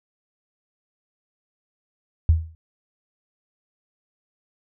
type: tone with exponential decay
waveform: sine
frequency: 80.8 Hz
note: E2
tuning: 34 cents flat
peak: -9 dBFS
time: 2.29-2.55 s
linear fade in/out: 0 ms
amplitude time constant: 56 ms
effects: none